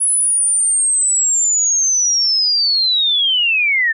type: linear sweep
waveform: sine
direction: down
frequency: 10320 to 1760 Hz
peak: -12 dBFS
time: 0-3.93 s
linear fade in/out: 20 ms
effects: none